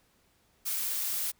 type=noise; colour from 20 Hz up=blue; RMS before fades=-32 dBFS; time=0.65-1.32 s; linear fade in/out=20 ms; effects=pink hiss -68 dBFS RMS until 1.39 s